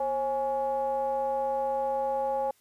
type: ring-modulated tone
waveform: triangle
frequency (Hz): 147.4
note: D3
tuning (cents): +7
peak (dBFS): -21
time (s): 0-2.51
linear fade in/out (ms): 5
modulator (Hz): 685
effects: white hiss -65 dBFS RMS until 2.6 s + resampled to 32000 Hz